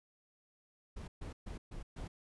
brown noise bursts, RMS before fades -44 dBFS, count 5, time 0.96-2.08 s, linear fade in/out 10 ms, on 120 ms, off 130 ms, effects resampled to 24000 Hz

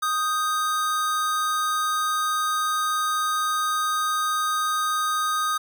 square tone pair together, 1244.5 / 1568 Hz, D#6 / G6, 0 / 0 cents, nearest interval major third, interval 400 cents, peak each -23 / -33 dBFS, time 0.02-5.58 s, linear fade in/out 10 ms, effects none

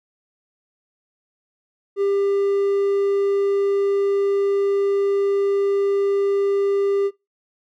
triangle tone with hard clipping, 398.2 Hz, G4, 27 cents sharp, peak -18 dBFS, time 1.96-7.11 s, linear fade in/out 50 ms, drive 6 dB, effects noise-tail reverb RT60 0.2 s tail -20 dB re dry

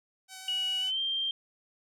5% pulse tone with vibrato, 757 Hz, F#5, 39 cents sharp, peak -31 dBFS, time 0.28-0.92 s, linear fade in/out 50 ms, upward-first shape sine, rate 7.3 Hz, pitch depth 8 cents each way
sine tone with pitch glide, 2925 to 3171 Hz, F#7 to G7, -21 to +19 cents, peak -28 dBFS, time 0.48-1.31 s, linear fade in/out 2 ms, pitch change +140 cents, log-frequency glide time 0.79-1 s
effects none

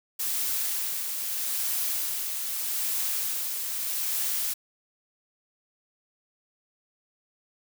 blue noise with tremolo, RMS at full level -28 dBFS, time 0.19-4.54 s, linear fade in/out 10 ms, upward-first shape sine, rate 0.8 Hz, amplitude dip 35%, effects none

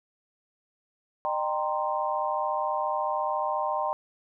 sine chord, C minor seventh, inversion first, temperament equal with one note detuned, 608.4 / 784 / 932.3 / 1046.5 Hz, Eb5 / G5 / Bb5 / C6, -39 / 0 / 0 / 0 cents, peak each -31 dBFS, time 1.25-3.93 s, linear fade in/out 0 ms, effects none

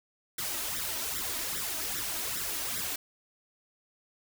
white noise with flanger, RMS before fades -34 dBFS, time 0.38-2.96 s, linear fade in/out 5 ms, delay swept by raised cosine 0.54 to 3.24 ms, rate 2.5 Hz, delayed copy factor +0.8, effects none

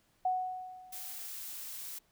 sine tone with exponential decay, 740 Hz, F#5, in tune, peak -26 dBFS, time 0.25-1.27 s, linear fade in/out 5 ms, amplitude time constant 220 ms
blue noise, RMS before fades -43 dBFS, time 0.92-1.99 s, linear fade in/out 10 ms
effects pink hiss -71 dBFS RMS until 2.11 s

